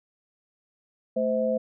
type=tone cluster; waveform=sine; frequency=221.4 / 517 / 644 Hz; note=A3 / C5 / E5; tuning=+11 / -21 / -41 cents; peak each=-29 / -24 / -29 dBFS; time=1.16-1.58 s; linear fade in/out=10 ms; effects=none